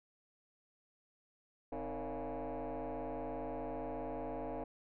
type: tone with frequency modulation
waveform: sine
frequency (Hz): 116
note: A#2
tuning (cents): -8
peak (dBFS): -36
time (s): 1.72-4.64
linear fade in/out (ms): 5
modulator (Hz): 143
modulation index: 5.1
effects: tanh soft clip ceiling -37 dBFS